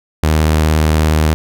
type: tone with vibrato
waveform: sawtooth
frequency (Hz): 77.78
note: D#2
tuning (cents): 0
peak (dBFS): -6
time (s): 0.23-1.34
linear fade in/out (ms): 0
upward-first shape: sine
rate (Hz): 17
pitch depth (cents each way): 28
effects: none